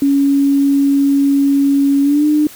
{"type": "tone with pitch glide", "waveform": "sine", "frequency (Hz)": [279.1, 300.9], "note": ["C#4", "D4"], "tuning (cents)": [12, 42], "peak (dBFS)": -9, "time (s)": [0.02, 2.47], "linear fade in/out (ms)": 2, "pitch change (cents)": 130, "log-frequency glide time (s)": [2.02, 2.26], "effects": ["white hiss -37 dBFS RMS until 2.55 s"]}